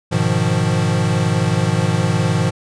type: chord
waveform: square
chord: F half-diminished seventh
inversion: first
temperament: equal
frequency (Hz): 103.83 / 123.47 / 155.56 / 174.61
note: Ab2 / Cb3 / Eb3 / F3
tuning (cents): 0 / 0 / 0 / 0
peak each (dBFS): -21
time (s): 0.11-2.51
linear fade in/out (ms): 20
effects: resampled to 22050 Hz